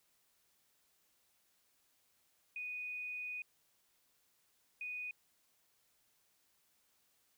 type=tone bursts at uneven times; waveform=sine; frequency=2480 Hz; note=D#7; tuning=6 cents flat; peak=-40 dBFS; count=2; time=2.56-3.42 / 4.81-5.11 s; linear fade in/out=2 ms; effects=white hiss -75 dBFS RMS until 7.37 s